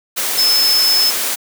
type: tone in noise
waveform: sine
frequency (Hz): 5230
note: E8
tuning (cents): -15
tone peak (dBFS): -11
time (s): 0.37-1.11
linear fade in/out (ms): 20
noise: white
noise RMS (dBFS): -19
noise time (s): 0.16-1.36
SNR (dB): +5
effects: high-pass 300 Hz 12 dB/octave